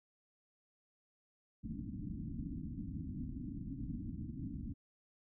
white low-pass noise, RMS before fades -43 dBFS, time 1.63-4.74 s, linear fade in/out 20 ms, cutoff 300 Hz, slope 96 dB/octave, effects none

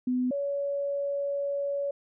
sine tone pair in turn, 251.3 / 564.1 Hz, B3 / C#5, +30 / +30 cents, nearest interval octave + major second, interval 1400 cents, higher second, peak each -24 / -27 dBFS, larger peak first, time 0.07-0.31 / 0.31-1.91 s, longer second, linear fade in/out 5 ms, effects none

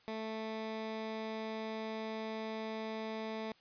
15% pulse tone, 220 Hz, A3, in tune, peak -32 dBFS, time 0.08-3.52 s, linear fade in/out 0 ms, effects white hiss -66 dBFS RMS until 3.6 s + resampled to 11025 Hz

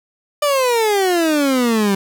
30% pulse exponential sweep, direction down, 599 to 192.7 Hz, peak -11 dBFS, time 0.42-1.95 s, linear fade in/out 5 ms, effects none

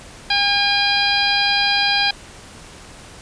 harmonic tone, 809 Hz, G#5, 46 cents flat, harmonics 1 / 2 / 3 / 4 / 5 / 6, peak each -22 / -22 / -22 / -22 / -22 / -22 dBFS, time 0.3-2.11 s, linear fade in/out 5 ms, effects pink hiss -40 dBFS RMS until 3.21 s + resampled to 22050 Hz

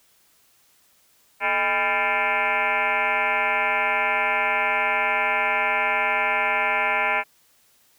sine tone with frequency modulation, 1568 Hz, G6, in tune, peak -19 dBFS, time 1.4-7.24 s, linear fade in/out 50 ms, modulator 189 Hz, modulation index 5, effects white hiss -60 dBFS RMS until 7.98 s

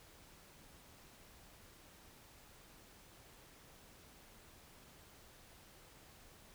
silence, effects pink hiss -61 dBFS RMS until 6.54 s

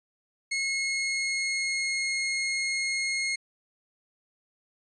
sawtooth tone with pitch glide, 2170 to 2153 Hz, C#7 to C7, -37 to +49 cents, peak -23 dBFS, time 0.51-3.36 s, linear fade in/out 10 ms, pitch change -14 cents, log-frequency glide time 0.61-2.14 s, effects resampled to 22050 Hz

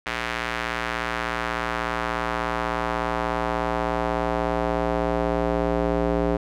square tone with band-pass filter sweep, 58.27 Hz, A#1, in tune, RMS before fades -25 dBFS, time 0.06-6.37 s, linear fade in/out 5 ms, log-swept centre 2000 to 470 Hz, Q 1.2, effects none

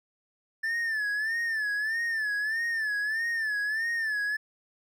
triangle tone with vibrato, 1760 Hz, A6, in tune, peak -25 dBFS, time 0.63-4.37 s, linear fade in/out 10 ms, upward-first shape sine, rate 1.6 Hz, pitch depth 100 cents each way, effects none

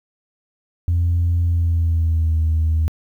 sine tone with pitch glide, 85.9 to 79.69 Hz, F2 to D#2, -28 to +42 cents, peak -13 dBFS, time 0.88-2.88 s, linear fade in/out 0 ms, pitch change -130 cents, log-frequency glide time 1.44-2.39 s, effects tanh soft clip ceiling -12 dBFS + 9-bit

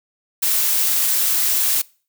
blue noise, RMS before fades -18 dBFS, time 0.42-1.82 s, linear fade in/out 10 ms, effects noise-tail reverb RT60 0.4 s tail -24 dB re dry

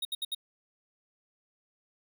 square tone bursts, 3742 Hz, A#7, 6 cents sharp, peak -31 dBFS, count 4, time 0.02-0.348 s, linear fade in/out 5 ms, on 31 ms, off 68 ms, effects none

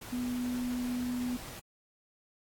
sine tone in noise, 246.9 Hz, B3, in tune, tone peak -31 dBFS, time 0.12-1.37 s, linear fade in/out 10 ms, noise pink, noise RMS -45 dBFS, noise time 0.01-1.6 s, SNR +11 dB, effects AAC 64 kbps

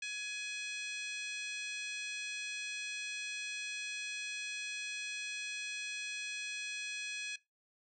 harmonic tone, 840 Hz, G#5, 19 cents sharp, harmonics 2 / 3 / 4 / 5 / 6 / 7 / 8 / 9 / 10, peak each -47 / -40 / -47 / -49 / -57 / -50 / -60 / -55 / -55 dBFS, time 0.02-7.36 s, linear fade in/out 5 ms, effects noise-tail reverb RT60 0.2 s tail -20 dB re dry

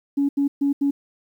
sine tone bursts at uneven times, 281.3 Hz, C#4, 26 cents sharp, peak -16 dBFS, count 4, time 0.17-0.29 / 0.37-0.48 / 0.61-0.73 / 0.81-0.91 s, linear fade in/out 10 ms, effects tanh soft clip ceiling -12 dBFS + 9-bit

